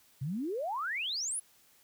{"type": "exponential sweep", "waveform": "sine", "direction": "up", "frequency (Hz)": [124, 11175], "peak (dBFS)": -32, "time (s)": [0.21, 1.4], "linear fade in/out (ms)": 10, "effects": ["white hiss -64 dBFS RMS until 1.83 s"]}